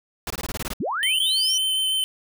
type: noise bursts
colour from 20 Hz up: pink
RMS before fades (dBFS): -29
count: 9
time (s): 0.27-0.735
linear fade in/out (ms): 2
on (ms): 33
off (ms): 21
type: linear sweep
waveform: sine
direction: up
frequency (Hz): 127.8 to 5980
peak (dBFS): -23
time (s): 0.8-1.58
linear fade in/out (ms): 5
type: tone with vibrato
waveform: square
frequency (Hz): 3074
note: G7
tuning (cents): -35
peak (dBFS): -21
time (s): 1.03-2.04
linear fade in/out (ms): 0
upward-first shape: triangle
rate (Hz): 6.8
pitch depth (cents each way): 14
effects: none